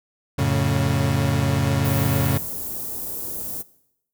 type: chord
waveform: 35% pulse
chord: F augmented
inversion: none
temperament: equal with one note detuned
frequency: 89.24 / 110 / 138.59 Hz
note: F2 / A2 / C#3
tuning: +38 / 0 / 0 cents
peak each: -23 / -22 / -19 dBFS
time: 0.38-2.38 s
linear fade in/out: 10 ms
type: band-stop noise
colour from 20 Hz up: white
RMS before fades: -30 dBFS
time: 1.84-3.63 s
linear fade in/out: 20 ms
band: 500 to 12000 Hz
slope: 12 dB/octave
effects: noise-tail reverb RT60 0.8 s tail -19 dB re dry